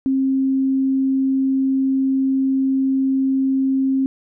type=tone; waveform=sine; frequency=267 Hz; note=C4; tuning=35 cents sharp; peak=-15 dBFS; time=0.06-4.06 s; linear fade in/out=0 ms; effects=none